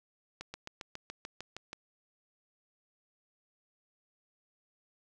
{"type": "slowing click train", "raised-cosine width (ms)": 0.2, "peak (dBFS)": -24, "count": 10, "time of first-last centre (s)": [0.41, 1.731], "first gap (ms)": 130, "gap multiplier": 1.03, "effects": []}